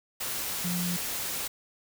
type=tone in noise; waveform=sine; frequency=176.3 Hz; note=F3; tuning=17 cents sharp; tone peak=-29 dBFS; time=0.64-0.97 s; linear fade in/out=10 ms; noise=white; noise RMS=-33 dBFS; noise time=0.2-1.48 s; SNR=+1 dB; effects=none